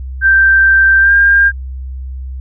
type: tone with pitch glide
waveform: sine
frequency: 1568 to 1603.7 Hz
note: G6 to G6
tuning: 0 to +39 cents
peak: -5 dBFS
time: 0.21-1.52 s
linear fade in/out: 50 ms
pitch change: +39 cents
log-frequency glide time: 0.99-1.13 s
effects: added 65 Hz sine -21 dBFS peak until 2.4 s